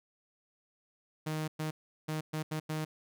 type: tone bursts at uneven times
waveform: sawtooth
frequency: 155.56 Hz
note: D#3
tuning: in tune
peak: -29 dBFS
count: 6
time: 1.26-1.48 / 1.59-1.71 / 2.08-2.21 / 2.33-2.43 / 2.51-2.6 / 2.69-2.85 s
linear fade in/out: 10 ms
effects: none